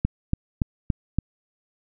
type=click train; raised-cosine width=5 ms; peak=-8 dBFS; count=5; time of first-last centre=0.05-1.186 s; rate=3.52 Hz; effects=none

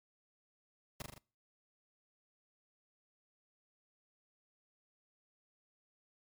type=noise with echo; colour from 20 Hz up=pink; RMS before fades=-42 dBFS; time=1-1.02 s; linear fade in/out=2 ms; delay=40 ms; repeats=4; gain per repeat=-3 dB; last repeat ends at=1.18 s; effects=noise-tail reverb RT60 0.4 s tail -25 dB re dry + MP3 96 kbps

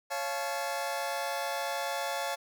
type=chord; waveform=sawtooth; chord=Db augmented; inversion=none; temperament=just; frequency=554.4 / 693 / 866.2 Hz; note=Db5 / F5 / A5; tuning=0 / -14 / -27 cents; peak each=-32 dBFS; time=0.1-2.36 s; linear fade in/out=20 ms; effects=none

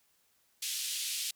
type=band-pass noise; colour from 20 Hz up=pink; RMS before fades=-36 dBFS; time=0.62-1.31 s; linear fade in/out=5 ms; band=2900 to 13000 Hz; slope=24 dB/octave; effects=white hiss -71 dBFS RMS until 1.35 s

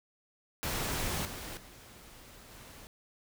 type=noise with level steps; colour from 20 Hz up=pink; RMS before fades=-34 / -42 / -53 / -51 dBFS; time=0.63-2.87 s; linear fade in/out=0 ms; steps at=1.25 / 1.57 / 2.51 s; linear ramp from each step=2 ms; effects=none

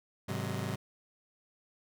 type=chord; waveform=sawtooth; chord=Ab dominant seventh; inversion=none; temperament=just; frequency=103.83 / 129.78 / 155.74 / 186.89 Hz; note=Ab2 / C3 / Eb3 / Gb3; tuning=0 / -14 / +2 / +18 cents; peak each=-34 / -34 / -38 / -35 dBFS; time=0.28-0.76 s; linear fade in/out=10 ms; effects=none

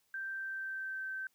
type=tone with pitch glide; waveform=sine; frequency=1568 to 1548.2 Hz; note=G6 to G6; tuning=0 to -22 cents; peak=-37 dBFS; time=0.14-1.27 s; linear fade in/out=2 ms; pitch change=-22 cents; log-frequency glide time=0.3-1.05 s; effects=white hiss -75 dBFS RMS until 1.34 s

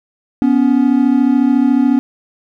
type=tone pair together; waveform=triangle; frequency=246.9 / 280.9 Hz; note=B3 / C#4; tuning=0 / +23 cents; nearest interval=major second; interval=223 cents; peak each=-10 dBFS; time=0.42-1.99 s; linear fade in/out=0 ms; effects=none

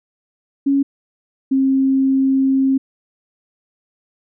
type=tone pair in turn; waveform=sine; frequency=277.2 / 267.7 Hz; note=C#4 / C4; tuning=0 / +40 cents; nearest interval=minor second; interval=60 cents; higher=first; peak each=-12 dBFS; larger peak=neither; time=0.66-0.83 / 1.51-2.78 s; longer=second; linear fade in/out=10 ms; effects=none

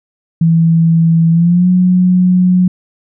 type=tone with pitch glide; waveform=sine; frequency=164.81 to 181.81 Hz; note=E3 to F#3; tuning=0 to -30 cents; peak=-6 dBFS; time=0.41-2.68 s; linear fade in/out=5 ms; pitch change=+170 cents; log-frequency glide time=1.31-1.68 s; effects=none

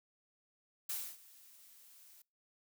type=noise with ADSR envelope; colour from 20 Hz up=blue; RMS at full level=-38 dBFS; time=0.89-2.22 s; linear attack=6 ms; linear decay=270 ms; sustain=-22 dB; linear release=4 ms; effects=noise-tail reverb RT60 0.3 s tail -25 dB re dry

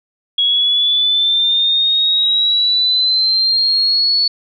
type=exponential sweep; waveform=sine; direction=up; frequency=3322 to 4435 Hz; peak=-11 dBFS; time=0.38-4.28 s; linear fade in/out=5 ms; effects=none

